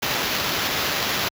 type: noise with sample-and-hold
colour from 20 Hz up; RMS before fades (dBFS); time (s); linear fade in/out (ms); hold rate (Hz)
white; -24; 0.02-1.29; 10; 8820
effects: high-pass 60 Hz 12 dB/octave